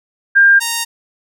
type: tone pair in turn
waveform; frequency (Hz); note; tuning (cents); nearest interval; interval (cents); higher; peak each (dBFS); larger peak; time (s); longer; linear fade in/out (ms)
sine / 5% pulse; 1600 / 928.3; G6 / A#5; +35 / -7; major sixth; 942; first; -5; neither; 0.35-0.6 / 0.6-0.85; neither; 20
effects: none